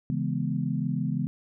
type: chord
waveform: sine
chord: C# minor seventh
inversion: none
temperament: equal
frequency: 138.59 / 164.81 / 207.7 / 246.9 Hz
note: C#3 / E3 / G#3 / B3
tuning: 0 / 0 / 0 / 0 cents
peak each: -30 / -30 / -32 / -32 dBFS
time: 0.1-1.27 s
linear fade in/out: 0 ms
effects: none